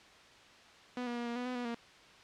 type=tone with pitch steps; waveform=sawtooth; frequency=247.8 / 240 / 238.6 / 236.3 / 246.6 / 251.3 / 244.2 / 234.3 Hz; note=B3 / B3 / A#3 / A#3 / B3 / B3 / B3 / A#3; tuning=+6 / -49 / +41 / +24 / -2 / +30 / -19 / +9 cents; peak=-32 dBFS; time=0.97-1.746 s; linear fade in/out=2 ms; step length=97 ms; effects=white hiss -57 dBFS RMS until 2.23 s + low-pass 4000 Hz 12 dB/octave